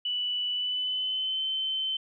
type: tone with pitch glide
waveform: sine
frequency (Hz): 2965 to 3077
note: F#7 to G7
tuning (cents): +3 to -33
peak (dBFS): -27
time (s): 0.05-1.97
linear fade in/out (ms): 5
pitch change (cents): +64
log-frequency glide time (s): 0.51-1.43
effects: none